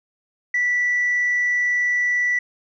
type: tone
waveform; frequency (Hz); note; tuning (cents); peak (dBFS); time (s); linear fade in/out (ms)
sine; 1963; B6; -11; -16; 0.54-2.39; 5
effects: tanh soft clip ceiling -14 dBFS